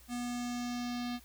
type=tone with low-pass filter sweep; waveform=square; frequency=243 Hz; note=B3; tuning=28 cents flat; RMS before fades=-37 dBFS; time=0.08-1.2 s; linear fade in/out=50 ms; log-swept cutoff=9100 to 4200 Hz; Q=2.3; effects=added 60 Hz sine -58 dBFS peak until 1.24 s + white hiss -60 dBFS RMS until 1.24 s